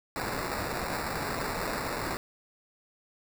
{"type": "noise with sample-and-hold", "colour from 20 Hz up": "violet", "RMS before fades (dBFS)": -33, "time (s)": [0.16, 2.17], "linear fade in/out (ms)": 0, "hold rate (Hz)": 3150, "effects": []}